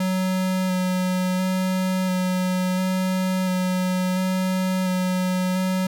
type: tone with vibrato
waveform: square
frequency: 185 Hz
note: F#3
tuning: in tune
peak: -21 dBFS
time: 0-5.87 s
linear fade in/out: 5 ms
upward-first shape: square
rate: 0.72 Hz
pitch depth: 11 cents each way
effects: none